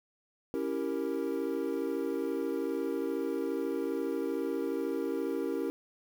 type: chord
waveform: triangle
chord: C# diminished seventh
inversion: none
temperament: equal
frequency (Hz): 277.2 / 329.6 / 392 / 466.2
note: C#4 / E4 / G4 / Bb4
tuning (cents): 0 / 0 / 0 / 0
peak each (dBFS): -34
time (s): 0.54-5.7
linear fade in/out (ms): 0
effects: 9-bit